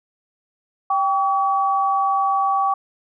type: tone pair together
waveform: sine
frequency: 785 / 1136.8 Hz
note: G5 / C#6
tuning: +2 / +43 cents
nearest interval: tritone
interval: 641 cents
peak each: -19 dBFS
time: 0.9-2.74 s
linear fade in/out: 5 ms
effects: none